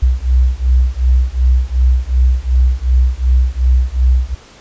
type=beating tone pair; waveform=sine; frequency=61.74 / 64.44 Hz; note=B1 / C2; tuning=0 / -26 cents; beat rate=2.7 Hz; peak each=-12 dBFS; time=0.02-4.35 s; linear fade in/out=10 ms; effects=pink hiss -41 dBFS RMS until 4.6 s + resampled to 16000 Hz